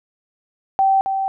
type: tone with echo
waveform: sine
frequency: 775 Hz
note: G5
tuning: 20 cents flat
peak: -12 dBFS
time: 0.79-1.01 s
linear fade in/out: 0 ms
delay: 270 ms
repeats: 1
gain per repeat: -6 dB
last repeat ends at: 1.28 s
effects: none